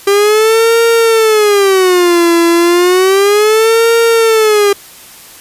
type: tone with vibrato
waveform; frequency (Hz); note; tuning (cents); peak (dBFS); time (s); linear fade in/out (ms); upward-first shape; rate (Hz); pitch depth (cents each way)
45% pulse; 395.1; G4; +14; -6; 0.07-4.73; 5; sine; 0.32; 270
effects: white hiss -35 dBFS RMS until 5.4 s + resampled to 32000 Hz